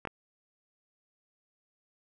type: clicks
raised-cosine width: 0.5 ms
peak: -20 dBFS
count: 2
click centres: 0.052 / 0.073 s
effects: none